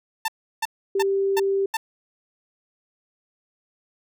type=tone bursts; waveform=sawtooth; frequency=893 Hz; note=A5; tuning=25 cents sharp; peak=-18 dBFS; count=5; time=0.25-1.77 s; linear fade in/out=5 ms; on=32 ms; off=340 ms
type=tone; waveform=sine; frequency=392 Hz; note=G4; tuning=in tune; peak=-19 dBFS; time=0.95-1.66 s; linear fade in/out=5 ms
effects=none